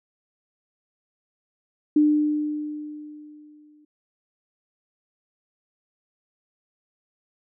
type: tone with exponential decay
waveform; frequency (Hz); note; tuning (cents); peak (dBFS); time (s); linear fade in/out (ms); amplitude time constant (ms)
sine; 300; D4; +37; -13; 1.96-3.85; 5; 410
effects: none